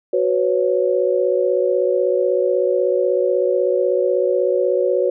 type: chord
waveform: sine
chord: F# suspended fourth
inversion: none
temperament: equal with one note detuned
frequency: 370 / 498.2 / 554.4 Hz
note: F#4 / B4 / C#5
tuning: 0 / +15 / 0 cents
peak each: -19 dBFS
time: 0.13-5.1 s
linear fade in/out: 5 ms
effects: none